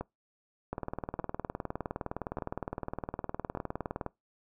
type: two click trains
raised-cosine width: 1 ms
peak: -20 / -21 dBFS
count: 66 / 4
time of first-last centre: 0.73-4.063 / 0.01-3.573 s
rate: 19.5 / 0.842 Hz
effects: noise-tail reverb RT60 0.2 s tail -23 dB re dry